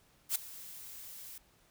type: noise with ADSR envelope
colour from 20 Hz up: blue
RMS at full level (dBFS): -29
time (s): 0.29-1.38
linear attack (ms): 66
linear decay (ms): 3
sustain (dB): -19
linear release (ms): 3
effects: pink hiss -67 dBFS RMS until 1.7 s